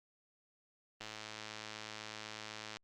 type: click train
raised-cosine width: 0.2 ms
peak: -27 dBFS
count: 191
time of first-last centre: 1.01-2.769 s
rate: 108 Hz
effects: Opus 32 kbps